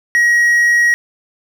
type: tone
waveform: triangle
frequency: 1899 Hz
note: A#6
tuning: 32 cents sharp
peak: -7 dBFS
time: 0.15-0.94 s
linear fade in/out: 0 ms
effects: none